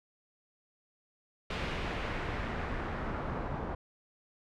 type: noise with low-pass filter sweep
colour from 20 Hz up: pink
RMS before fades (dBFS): -36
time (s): 1.5-3.75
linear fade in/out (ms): 5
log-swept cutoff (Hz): 3000 to 1000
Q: 1.1
effects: none